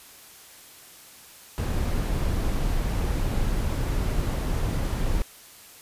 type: noise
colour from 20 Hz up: brown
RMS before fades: -25 dBFS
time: 1.58-5.22 s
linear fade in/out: 0 ms
effects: white hiss -48 dBFS RMS until 5.81 s + resampled to 32000 Hz